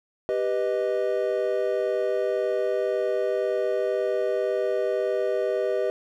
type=chord; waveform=triangle; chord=G augmented; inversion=none; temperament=equal; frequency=392 / 493.9 / 622.3 Hz; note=G4 / B4 / D#5; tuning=0 / 0 / 0 cents; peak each=-25 dBFS; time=0.29-5.9 s; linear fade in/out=0 ms; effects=none